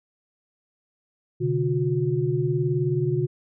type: tone cluster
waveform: sine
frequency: 128.1 / 147.1 / 360.5 Hz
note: C3 / D3 / F#4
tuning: -36 / +3 / -45 cents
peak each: -25 dBFS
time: 1.4-3.27 s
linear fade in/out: 20 ms
effects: none